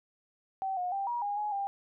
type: tone with pitch steps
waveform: sine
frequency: 769 / 721 / 788 / 956 / 816 / 838 / 796 Hz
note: G5 / F#5 / G5 / A#5 / G#5 / G#5 / G5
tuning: -33 / -45 / +9 / +43 / -31 / +15 / +26 cents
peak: -30 dBFS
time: 0.62-1.67 s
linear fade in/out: 0 ms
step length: 150 ms
effects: none